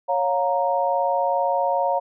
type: chord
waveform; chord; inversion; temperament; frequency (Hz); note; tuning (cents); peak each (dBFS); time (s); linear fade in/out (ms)
sine; Bb minor; first; equal with one note detuned; 554.4 / 709.8 / 932.3; Db5 / F5 / Bb5; 0 / +28 / 0; -23; 0.08-2; 20
effects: none